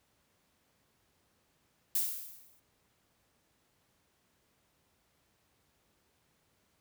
violet noise with exponential decay, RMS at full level -28 dBFS, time 1.95-2.6 s, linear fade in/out 5 ms, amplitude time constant 140 ms, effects pink hiss -73 dBFS RMS until 6.8 s + high-pass 60 Hz 12 dB/octave

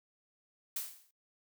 blue noise with exponential decay, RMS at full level -34 dBFS, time 0.76-1.11 s, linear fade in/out 5 ms, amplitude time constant 76 ms, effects noise-tail reverb RT60 0.1 s tail -21 dB re dry

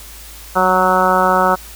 harmonic tone with a mistuned harmonic, 185 Hz, F#3, in tune, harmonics 1 / 2 / 3 / 4 / 5 / 6 / 7 / 8, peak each -22 / -22 / -18 / -18 / -17 / -21 / -16 / -22 dBFS, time 0.55-1.56 s, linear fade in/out 20 ms, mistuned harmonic 1, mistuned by +15 cents, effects added 54 Hz sine -37 dBFS peak until 1.75 s + white hiss -37 dBFS RMS until 1.75 s

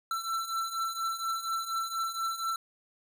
square beating tone pair, 1337 / 1341.2 Hz, E6 / E6, +24 / +30 cents, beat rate 4.2 Hz, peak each -37 / -33 dBFS, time 0.11-2.56 s, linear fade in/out 2 ms, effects none

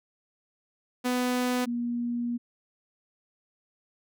sawtooth / sine tone pair in turn, 249.1 / 239 Hz, B3 / A#3, +15 / +43 cents, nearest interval minor second, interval 72 cents, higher first, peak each -21 / -27 dBFS, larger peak first, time 1.04-1.66 / 1.66-2.38 s, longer second, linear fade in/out 20 ms, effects none

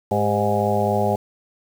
harmonic tone with a mistuned harmonic, 103.83 Hz, G#2, in tune, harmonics 1 / 2 / 4 / 5 / 6 / 7 / 8, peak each -25 / -25 / -25 / -25 / -25 / -25 / -25 dBFS, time 0.11-1.16 s, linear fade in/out 5 ms, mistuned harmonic 4, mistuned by -60 cents, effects 7-bit

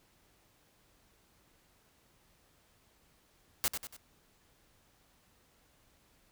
white noise with echo, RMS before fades -30 dBFS, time 3.64-3.68 s, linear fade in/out 0 ms, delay 95 ms, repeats 3, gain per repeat -7 dB, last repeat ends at 3.965 s, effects pink hiss -68 dBFS RMS until 6.31 s

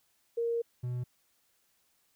sine / triangle tone pair in turn, 466.2 / 123.48 Hz, A#4 / B2, 0 / 0 cents, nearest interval octave + major seventh, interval 2300 cents, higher first, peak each -28 / -30 dBFS, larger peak first, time 0.37-0.62 / 0.83-1.04 s, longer first, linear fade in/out 10 ms, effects white hiss -72 dBFS RMS until 2.15 s

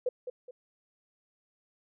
sine tone with echo, 499.4 Hz, B4, 19 cents sharp, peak -25 dBFS, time 0.06-0.09 s, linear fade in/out 5 ms, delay 210 ms, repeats 2, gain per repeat -9 dB, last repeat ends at 0.51 s, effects none

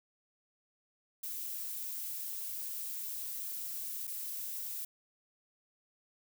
violet noise with dropouts, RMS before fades -40 dBFS, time 1.23-4.85 s, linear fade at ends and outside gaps 5 ms, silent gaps 4.071-4.075 s, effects none

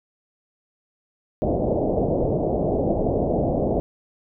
white low-pass noise, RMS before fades -22 dBFS, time 1.42-3.8 s, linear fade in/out 0 ms, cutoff 680 Hz, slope 48 dB/octave, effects none

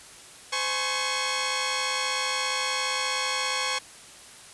10% pulse tone cluster, 515 / 840 / 1101 Hz, C5 / G#5 / C#6, -28 / +19 / -12 cents, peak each -24 / -24 / -19 dBFS, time 0.52-3.79 s, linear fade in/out 10 ms, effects white hiss -47 dBFS RMS until 4.53 s + resampled to 24000 Hz

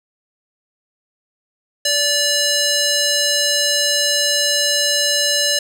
square tone with band-pass filter, 580 Hz, D5, 22 cents flat, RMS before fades -17 dBFS, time 1.85-5.59 s, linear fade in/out 5 ms, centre 5400 Hz, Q 1.3, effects none

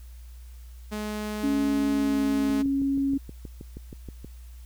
sawtooth tone, 211.7 Hz, G#3, 33 cents sharp, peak -26 dBFS, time 0.91-2.63 s, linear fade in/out 20 ms
sine tone with pitch glide, 278.5 to 275.1 Hz, C#4 to C#4, +8 to -13 cents, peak -22 dBFS, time 1.43-3.18 s, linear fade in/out 10 ms, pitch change -21 cents, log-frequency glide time 1.92-2.24 s
click train, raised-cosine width 3 ms, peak -26 dBFS, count 12, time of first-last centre 2.5-4.246 s, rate 6.3 Hz
effects added 60 Hz sine -41 dBFS peak until 4.65 s + white hiss -59 dBFS RMS until 4.65 s

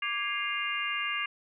sine tone cluster, 1170 / 1646 / 2108 / 2438 / 2795 Hz, D6 / G#6 / C7 / D#7 / F7, -7 / -16 / +12 / -36 / +1 cents, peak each -36 / -37 / -34 / -39 / -34 dBFS, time 0.02-1.26 s, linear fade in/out 5 ms, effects none

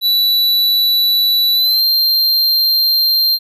square tone with pitch glide, 3951 to 4174 Hz, B7 to C8, 0 to -5 cents, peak -11 dBFS, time 0.01-3.39 s, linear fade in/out 50 ms, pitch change +95 cents, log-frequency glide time 1.54-1.82 s, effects none

